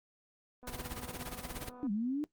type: click train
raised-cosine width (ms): 1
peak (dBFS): -39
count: 308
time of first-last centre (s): 0.63-1.868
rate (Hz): 248
type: noise with tremolo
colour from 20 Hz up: pink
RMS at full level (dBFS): -39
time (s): 0.67-1.69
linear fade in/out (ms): 2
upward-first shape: sine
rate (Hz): 17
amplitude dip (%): 80
type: linear two-way sweep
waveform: sine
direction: down then up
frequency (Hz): 306.1 to 195.6 to 306.1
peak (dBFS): -31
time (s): 1.83-2.24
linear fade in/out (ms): 0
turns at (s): 1.91
effects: noise-tail reverb RT60 0.1 s tail -19 dB re dry + Opus 32 kbps